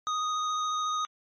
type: tone with vibrato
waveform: square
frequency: 1244.5 Hz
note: D#6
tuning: in tune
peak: -28 dBFS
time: 0.07-1.05 s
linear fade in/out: 0 ms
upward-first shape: sine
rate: 14 Hz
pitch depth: 11 cents each way
effects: MP3 32 kbps